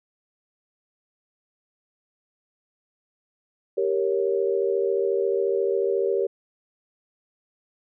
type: chord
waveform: sine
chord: G diminished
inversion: none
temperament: equal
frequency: 392 / 466.2 / 554.4 Hz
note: G4 / Bb4 / Db5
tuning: 0 / 0 / 0 cents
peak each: -23 / -25 / -28 dBFS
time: 3.77-6.27 s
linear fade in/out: 10 ms
effects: none